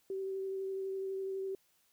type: tone with vibrato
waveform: sine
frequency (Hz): 385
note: G4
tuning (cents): -31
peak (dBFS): -35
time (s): 0.1-1.55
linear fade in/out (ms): 2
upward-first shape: sine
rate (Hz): 12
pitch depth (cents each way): 12
effects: white hiss -72 dBFS RMS until 1.92 s